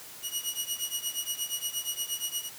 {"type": "tone with tremolo", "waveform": "15% pulse", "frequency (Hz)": 2907, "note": "F#7", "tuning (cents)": -31, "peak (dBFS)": -20, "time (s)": [0.22, 2.5], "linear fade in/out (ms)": 50, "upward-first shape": "triangle", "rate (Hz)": 8.5, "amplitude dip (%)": 95, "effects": ["white hiss -46 dBFS RMS until 2.58 s", "high-pass 80 Hz 12 dB/octave"]}